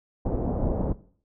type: low-pass noise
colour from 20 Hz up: pink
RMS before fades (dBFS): -26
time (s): 0.25-0.93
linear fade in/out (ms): 10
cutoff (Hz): 690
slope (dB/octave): 24
effects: noise-tail reverb RT60 0.5 s tail -18 dB re dry